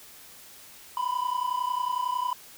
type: tone pair together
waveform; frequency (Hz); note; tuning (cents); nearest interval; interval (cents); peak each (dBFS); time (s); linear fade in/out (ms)
triangle; 980 / 1011; B5 / B5; -14 / +40; minor second; 54; -27 / -27; 0.97-2.33; 2
effects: white hiss -49 dBFS RMS until 2.57 s